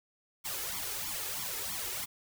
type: noise with flanger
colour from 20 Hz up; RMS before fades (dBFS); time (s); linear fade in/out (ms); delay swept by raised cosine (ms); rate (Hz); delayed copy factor
white; -37; 0.44-2.06; 20; 0.89 to 2.39; 3.1; +0.8
effects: none